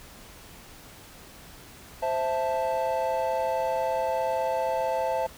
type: chord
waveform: triangle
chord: A minor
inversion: first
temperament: equal with one note detuned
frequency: 523.3 / 661.2 / 880 Hz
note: C5 / E5 / A5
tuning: 0 / +5 / 0 cents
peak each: -27 dBFS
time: 2.02-5.27 s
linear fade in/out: 10 ms
effects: pink hiss -48 dBFS RMS until 5.37 s